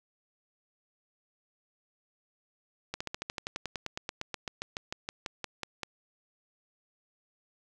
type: slowing click train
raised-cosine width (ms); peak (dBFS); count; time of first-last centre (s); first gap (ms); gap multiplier
0.2; -17; 25; 2.94-5.833; 65; 1.05
effects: none